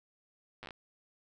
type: slowing click train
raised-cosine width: 0.3 ms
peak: -29 dBFS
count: 7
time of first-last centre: 0.63-0.707 s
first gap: 8 ms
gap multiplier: 1.19
effects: none